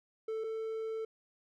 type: tone pair in turn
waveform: triangle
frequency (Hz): 441.8 / 443.9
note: A4 / A4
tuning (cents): +7 / +15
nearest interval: unison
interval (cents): 8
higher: second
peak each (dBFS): -32 / -33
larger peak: first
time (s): 0.28-0.44 / 0.44-1.05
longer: second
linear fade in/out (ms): 5
effects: none